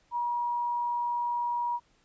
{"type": "tone", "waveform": "sine", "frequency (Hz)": 958, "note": "A#5", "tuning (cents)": 47, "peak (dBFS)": -27, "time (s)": [0.11, 1.8], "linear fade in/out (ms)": 50, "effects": ["pink hiss -67 dBFS RMS until 2.04 s", "resampled to 16000 Hz"]}